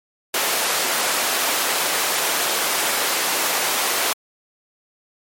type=high-pass noise; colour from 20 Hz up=pink; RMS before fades=-21 dBFS; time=0.34-4.13 s; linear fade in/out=2 ms; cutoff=560 Hz; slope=12 dB/octave; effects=MP3 64 kbps